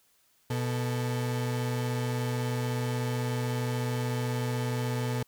35% pulse tone pair together, 123.47 / 440.3 Hz, B2 / A4, 0 / +1 cents, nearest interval octave + minor seventh, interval 2201 cents, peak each -27 / -35 dBFS, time 0.5-5.23 s, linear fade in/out 5 ms, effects white hiss -67 dBFS RMS until 5.27 s

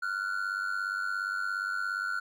triangle ring-modulated tone, 1435 Hz, F6, 47 cents sharp, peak -25 dBFS, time 0.02-2.2 s, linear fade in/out 10 ms, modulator 48.6 Hz, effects none

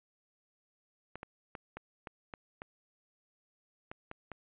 clicks, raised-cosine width 0.5 ms, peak -27 dBFS, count 10, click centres 1.156 / 1.231 / 1.552 / 1.77 / 2.072 / 2.338 / 2.619 / 3.915 / 4.114 / 4.317 s, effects resampled to 8000 Hz

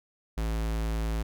square tone, 55 Hz, A1, in tune, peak -28 dBFS, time 0.37-1.23 s, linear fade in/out 10 ms, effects none

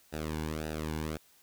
sawtooth tone with flanger, 77.78 Hz, D#2, in tune, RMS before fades -36 dBFS, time 0.12-1.18 s, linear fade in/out 20 ms, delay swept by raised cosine 0.91 to 1.6 ms, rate 1.8 Hz, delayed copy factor -0.9, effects white hiss -63 dBFS RMS until 1.42 s

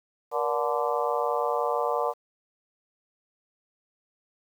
harmonic tone with a mistuned harmonic, 145.9 Hz, D3, 11 cents flat, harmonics 3 / 4 / 5 / 6 / 7 / 8, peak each -29 / -30 / -31 / -32 / -32 / -33 dBFS, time 0.31-2.14 s, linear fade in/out 50 ms, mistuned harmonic 3, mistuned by +140 cents, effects 9-bit

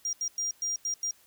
triangle tone bursts at uneven times, 5700 Hz, F8, 34 cents sharp, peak -27 dBFS, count 6, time 0.05-0.13 / 0.21-0.28 / 0.38-0.51 / 0.62-0.76 / 0.85-0.94 / 1.03-1.11 s, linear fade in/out 2 ms, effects white hiss -61 dBFS RMS until 1.26 s

